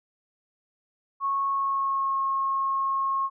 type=tone with pitch glide; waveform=sine; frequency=1100 to 1084.2 Hz; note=C#6 to C#6; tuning=-14 to -39 cents; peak=-23 dBFS; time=1.2-3.3 s; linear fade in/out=50 ms; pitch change=-25 cents; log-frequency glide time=1.47-2.19 s; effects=none